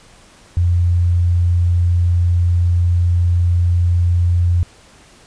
sine tone, 87.31 Hz, F2, in tune, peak -11 dBFS, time 0.57-4.63 s, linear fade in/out 0 ms, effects pink hiss -46 dBFS RMS until 5.26 s + resampled to 22050 Hz

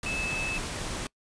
sine tone in noise, 2611 Hz, E7, 17 cents flat, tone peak -30 dBFS, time 0.06-0.58 s, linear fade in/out 2 ms, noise pink, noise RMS -34 dBFS, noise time 0.03-1.07 s, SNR +1 dB, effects noise-tail reverb RT60 0.1 s tail -24 dB re dry + resampled to 22050 Hz

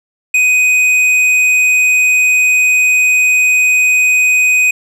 sine tone with hard clipping, 2500 Hz, D#7, 8 cents sharp, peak -9 dBFS, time 0.34-4.71 s, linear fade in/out 5 ms, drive 7 dB, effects none

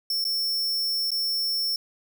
45% pulse tone with dropouts, 5400 Hz, E8, 41 cents sharp, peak -24 dBFS, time 0.1-1.76 s, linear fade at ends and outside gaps 2 ms, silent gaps 0.242-0.25 / 1.106-1.116 s, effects none

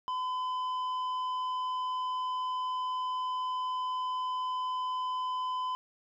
triangle tone with tanh clipping, 1013 Hz, B5, 44 cents sharp, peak -32 dBFS, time 0.08-5.75 s, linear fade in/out 0 ms, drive 11 dB, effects none

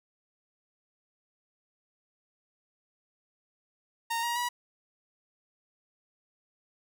sawtooth tone with pitch steps, 924 / 946.7 / 969.9 Hz, A#5 / A#5 / B5, -16 / +26 / -32 cents, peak -25 dBFS, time 4.1-4.49 s, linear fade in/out 10 ms, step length 130 ms, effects none

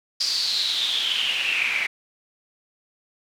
pink noise with band-pass filter sweep, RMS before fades -24 dBFS, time 0.2-1.87 s, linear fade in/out 10 ms, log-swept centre 4900 to 2200 Hz, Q 9.1, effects none

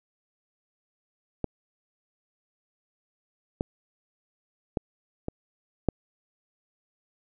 clicks, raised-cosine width 2 ms, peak -14 / -13 / -12 / -17 / -8 dBFS, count 5, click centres 1.443 / 3.609 / 4.772 / 5.284 / 5.887 s, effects none

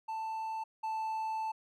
triangle tone pair in turn, 885 / 880.5 Hz, A5 / A5, +10 / +1 cents, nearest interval unison, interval 9 cents, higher first, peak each -33 / -31 dBFS, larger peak second, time 0.08-0.64 / 0.83-1.52 s, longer second, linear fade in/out 10 ms, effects none

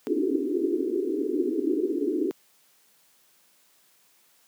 white band-pass noise, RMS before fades -26 dBFS, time 0.07-2.31 s, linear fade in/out 0 ms, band 260 to 420 Hz, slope 96 dB/octave, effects white hiss -62 dBFS RMS until 4.47 s + high-pass 150 Hz 12 dB/octave

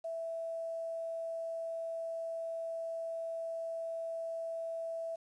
sine tone with quantisation, 659.3 Hz, E5, in tune, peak -36 dBFS, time 0.04-5.16 s, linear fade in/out 10 ms, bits 10, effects resampled to 22050 Hz

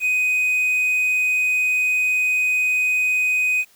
triangle tone with quantisation, 2501 Hz, D#7, 8 cents sharp, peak -15 dBFS, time 0-3.65 s, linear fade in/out 50 ms, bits 7, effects white hiss -55 dBFS RMS until 3.75 s

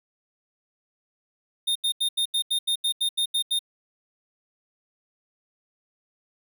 square tone bursts, 3658 Hz, A#7, 33 cents flat, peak -22 dBFS, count 12, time 1.67-3.592 s, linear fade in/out 10 ms, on 85 ms, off 82 ms, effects none

